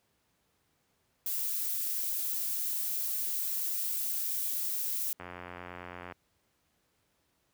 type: noise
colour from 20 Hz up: violet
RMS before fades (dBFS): -33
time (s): 1.26-5.13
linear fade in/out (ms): 2
type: click train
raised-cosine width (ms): 0.5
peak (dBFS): -27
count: 83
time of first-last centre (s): 5.2-6.122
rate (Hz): 88.9
effects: pink hiss -74 dBFS RMS until 7.53 s + high-pass 60 Hz 12 dB/octave